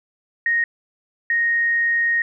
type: tone pair in turn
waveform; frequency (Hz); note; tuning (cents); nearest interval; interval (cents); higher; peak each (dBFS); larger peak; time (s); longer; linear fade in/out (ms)
sine; 1864.7 / 1864.7; A#6 / A#6; 0 / 0; unison; 0; neither; -16; neither; 0.46-0.64 / 1.3-2.22; second; 2
effects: none